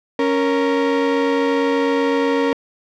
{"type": "tone pair together", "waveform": "35% pulse", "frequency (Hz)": [277.2, 466.2], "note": ["C#4", "A#4"], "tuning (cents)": [0, 0], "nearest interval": "major sixth", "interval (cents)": 900, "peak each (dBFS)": [-17, -16], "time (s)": [0.19, 2.53], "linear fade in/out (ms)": 2, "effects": ["low-pass 3000 Hz 12 dB/octave"]}